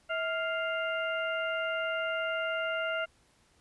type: harmonic tone with a mistuned harmonic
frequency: 698.5 Hz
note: F5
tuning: in tune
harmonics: 1 / 2 / 3 / 4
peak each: -33 / -33 / -40 / -39 dBFS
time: 0.09-3.06 s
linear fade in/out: 20 ms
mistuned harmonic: 1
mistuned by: -130 cents
effects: pink hiss -66 dBFS RMS until 3.6 s + resampled to 24000 Hz